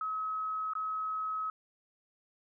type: tone with dropouts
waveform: sine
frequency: 1280 Hz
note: D#6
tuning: 49 cents sharp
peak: -32 dBFS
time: 0.01-1.5 s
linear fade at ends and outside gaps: 2 ms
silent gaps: 0.735-0.752 s
effects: none